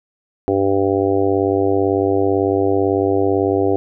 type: harmonic tone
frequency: 98 Hz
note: G2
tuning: in tune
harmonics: 1 / 3 / 4 / 5 / 6 / 7 / 8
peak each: -25 / -20 / -17 / -21 / -29 / -24 / -28 dBFS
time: 0.48-3.76 s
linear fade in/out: 0 ms
effects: none